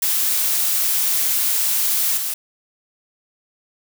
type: noise with level steps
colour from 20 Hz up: blue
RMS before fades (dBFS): -19 / -24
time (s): 0.02-2.34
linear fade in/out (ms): 5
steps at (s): 2.17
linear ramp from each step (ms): 5
effects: none